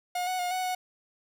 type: tone with pitch steps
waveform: 45% pulse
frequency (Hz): 718 / 739 / 716 / 741 / 735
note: F5 / F#5 / F5 / F#5 / F#5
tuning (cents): +48 / -2 / +43 / +2 / -12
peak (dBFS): -28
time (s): 0.15-0.75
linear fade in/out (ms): 5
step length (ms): 120
effects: none